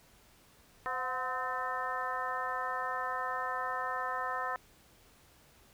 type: harmonic tone with a mistuned harmonic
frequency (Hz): 257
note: C4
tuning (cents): -31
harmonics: 2 / 3 / 4 / 5 / 6 / 7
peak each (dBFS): -43 / -40 / -37 / -38 / -46 / -40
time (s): 0.86-4.56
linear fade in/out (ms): 0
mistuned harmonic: 3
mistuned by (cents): -74
effects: pink hiss -62 dBFS RMS until 5.73 s